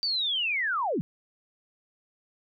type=linear sweep; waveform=sine; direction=down; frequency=4667 to 130.81 Hz; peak=-25 dBFS; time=0.03-1.01 s; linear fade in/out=0 ms; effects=none